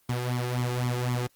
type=tone with flanger; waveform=sawtooth; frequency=123.47 Hz; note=B2; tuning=in tune; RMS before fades=-28 dBFS; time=0.09-1.27 s; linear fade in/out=5 ms; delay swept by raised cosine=0.9 to 2.5 ms; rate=3.9 Hz; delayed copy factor=+0.75; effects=white hiss -65 dBFS RMS until 1.35 s + Opus 24 kbps